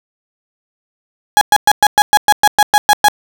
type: tone bursts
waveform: 35% pulse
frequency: 832 Hz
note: G#5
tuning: 3 cents sharp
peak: -3 dBFS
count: 12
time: 1.37-3.084 s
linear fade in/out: 0 ms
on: 42 ms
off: 110 ms
effects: none